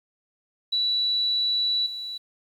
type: tone with level steps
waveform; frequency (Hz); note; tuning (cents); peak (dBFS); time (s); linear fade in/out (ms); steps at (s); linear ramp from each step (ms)
sine; 3941; B7; -4; -21 / -31; 0.72-2.18; 10; 1.86; 5
effects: 9-bit